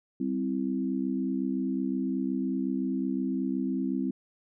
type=chord; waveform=sine; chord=C major; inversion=second; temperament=equal; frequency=196 / 261.6 / 329.6 Hz; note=G3 / C4 / E4; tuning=0 / 0 / 0 cents; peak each=-32 / -29 / -34 dBFS; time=0.2-4.11 s; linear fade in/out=5 ms; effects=none